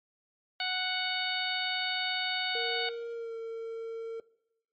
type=harmonic tone; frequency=740 Hz; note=F#5; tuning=in tune; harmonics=1 / 2 / 3 / 4 / 5 / 6; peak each=-37 / -37 / -37 / -37 / -37 / -37 dBFS; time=0.6-2.89 s; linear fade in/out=2 ms
type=tone with pitch glide; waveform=triangle; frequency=466.2 to 454.5 Hz; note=A#4 to A#4; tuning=0 to -44 cents; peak=-33 dBFS; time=2.55-4.2 s; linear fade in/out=2 ms; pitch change=-44 cents; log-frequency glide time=3.12-3.36 s
effects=noise-tail reverb RT60 0.8 s tail -20 dB re dry + MP3 32 kbps